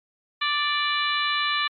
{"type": "harmonic tone with a mistuned harmonic", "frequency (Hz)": 587.3, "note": "D5", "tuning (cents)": 0, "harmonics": [2, 3, 4, 5, 6, 7], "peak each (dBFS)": [-26, -28, -29, -30, -31, -31], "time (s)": [0.41, 1.68], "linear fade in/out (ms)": 10, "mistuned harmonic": 7, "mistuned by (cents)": -45, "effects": ["MP3 48 kbps"]}